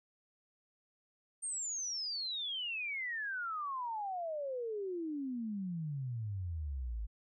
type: exponential sweep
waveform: sine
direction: down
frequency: 8870 to 51 Hz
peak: -36 dBFS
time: 1.42-7.07 s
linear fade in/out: 20 ms
effects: none